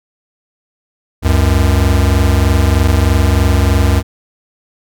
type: tone pair together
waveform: square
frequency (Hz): 69.3 / 92.5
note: C#2 / F#2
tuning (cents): 0 / 0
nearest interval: perfect fourth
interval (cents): 500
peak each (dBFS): -12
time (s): 1.22-4.03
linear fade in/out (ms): 50
effects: none